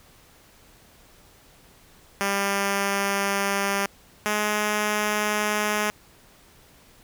5% pulse tone pair in turn, 198.6 / 210.4 Hz, G3 / G#3, +23 / +23 cents, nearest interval minor second, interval 100 cents, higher second, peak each -11 dBFS, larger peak neither, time 2.21-3.86 / 4.26-5.9 s, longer first, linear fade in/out 0 ms, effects pink hiss -54 dBFS RMS until 7.03 s

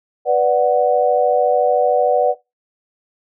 sine chord, B minor, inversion none, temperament equal, 493.9 / 587.3 / 740 Hz, B4 / D5 / F#5, 0 / 0 / 0 cents, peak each -16 dBFS, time 0.25-2.35 s, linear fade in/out 50 ms, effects noise-tail reverb RT60 0.2 s tail -19 dB re dry

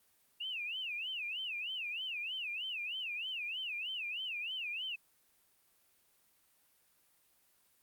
sine tone with vibrato, 2722 Hz, F7, 45 cents flat, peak -37 dBFS, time 0.4-4.96 s, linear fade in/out 10 ms, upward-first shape sine, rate 3.2 Hz, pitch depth 230 cents each way, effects white hiss -71 dBFS RMS until 7.82 s + Opus 32 kbps

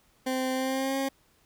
20% pulse tone with pitch glide, 259.5 to 270.7 Hz, C4 to C#4, -14 to -41 cents, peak -22 dBFS, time 0.26-1.09 s, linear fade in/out 10 ms, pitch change +73 cents, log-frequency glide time 0.53-0.98 s, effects pink hiss -65 dBFS RMS until 1.45 s

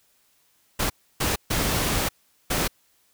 pink noise bursts at uneven times, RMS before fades -24 dBFS, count 4, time 0.79-0.9 / 1.2-1.36 / 1.5-2.09 / 2.5-2.68 s, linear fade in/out 10 ms, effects white hiss -64 dBFS RMS until 3.13 s

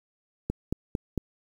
click train, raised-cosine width 3 ms, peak -14 dBFS, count 4, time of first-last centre 0.5-1.177 s, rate 4.43 Hz, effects 8-bit

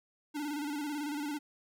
square tone with vibrato, 293.7 Hz, D4, in tune, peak -35 dBFS, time 0.34-1.39 s, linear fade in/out 20 ms, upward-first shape square, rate 18 Hz, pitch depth 55 cents each way, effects none

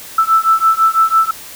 sine beating tone pair, 1318.5 / 1324.5 Hz, E6 / E6, 0 / +8 cents, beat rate 6 Hz, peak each -12 dBFS, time 0.18-1.31 s, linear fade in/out 5 ms, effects white hiss -33 dBFS RMS until 1.55 s

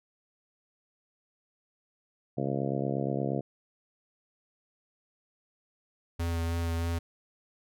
harmonic tone, 68.5 Hz, C#2, 20 cents flat, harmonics 2 / 3 / 4 / 5 / 6 / 7 / 8 / 9 / 10, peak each -33 / -35 / -36 / -37 / -38 / -38 / -39 / -40 / -40 dBFS, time 2.37-3.41 s, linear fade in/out 10 ms
square tone with vibrato, 83.9 Hz, E2, 31 cents sharp, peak -29 dBFS, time 6.19-6.99 s, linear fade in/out 10 ms, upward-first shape sine, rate 3.2 Hz, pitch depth 15 cents each way
effects none

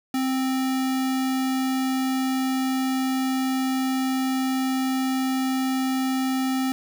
sine tone with sample-and-hold, 261.8 Hz, C4, 1 cent sharp, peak -21 dBFS, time 0.14-6.72 s, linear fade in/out 2 ms, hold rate 1050 Hz, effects none

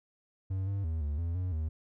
triangle tone with pitch steps, 95.2 / 98.9 / 80.4 / 73.3 / 84.2 / 91.4 / 78.6 Hz, F#2 / G2 / E2 / D2 / E2 / F#2 / D#2, +50 / +16 / -43 / -3 / +37 / -21 / +18 cents, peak -28 dBFS, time 0.5-1.69 s, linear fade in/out 10 ms, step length 170 ms, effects none

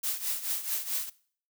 blue noise with tremolo, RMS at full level -29 dBFS, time 0.03-1.1 s, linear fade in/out 10 ms, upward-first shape triangle, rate 4.6 Hz, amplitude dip 80%, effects noise-tail reverb RT60 0.5 s tail -20 dB re dry

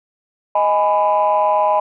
sine chord, G# minor, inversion second, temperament just, 623 / 830.6 / 996.7 Hz, D#5 / G#5 / B5, +2 / 0 / +16 cents, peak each -16 dBFS, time 0.55-1.8 s, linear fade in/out 5 ms, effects tanh soft clip ceiling -6 dBFS

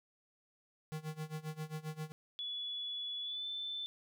square tone with tremolo, 155.56 Hz, D#3, in tune, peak -38 dBFS, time 0.92-2.12 s, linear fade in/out 0 ms, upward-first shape sine, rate 7.5 Hz, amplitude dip 90%
sine tone with pitch glide, 3415 to 3531 Hz, G#7 to A7, +48 to +5 cents, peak -38 dBFS, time 2.39-3.86 s, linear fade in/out 0 ms, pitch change +57 cents, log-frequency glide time 3.22-3.46 s
effects none

